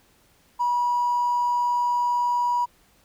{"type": "tone with hard clipping", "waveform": "triangle", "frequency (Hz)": 969, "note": "B5", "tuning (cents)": -33, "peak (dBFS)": -20, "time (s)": [0.59, 2.66], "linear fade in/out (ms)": 20, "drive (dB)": 3, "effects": ["pink hiss -60 dBFS RMS until 3.04 s"]}